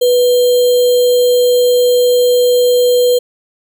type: tone with sample-and-hold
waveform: sine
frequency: 492 Hz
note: B4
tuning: 7 cents flat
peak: -7 dBFS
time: 0.01-3.19 s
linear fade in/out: 10 ms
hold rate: 3675 Hz
effects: none